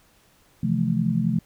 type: chord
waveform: sine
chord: F major seventh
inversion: second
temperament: just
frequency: 130.96 / 163.7 / 174.61 / 218.3 Hz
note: C3 / E3 / F3 / A3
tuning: +2 / -12 / 0 / -13 cents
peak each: -27 / -26 / -25 / -24 dBFS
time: 0.63-1.39 s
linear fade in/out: 5 ms
effects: pink hiss -59 dBFS RMS until 1.45 s